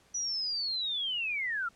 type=linear sweep; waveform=sine; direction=down; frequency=5920 to 1319 Hz; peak=-30 dBFS; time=0.14-1.69 s; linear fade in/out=10 ms; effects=pink hiss -63 dBFS RMS until 1.75 s + low-pass 9000 Hz 12 dB/octave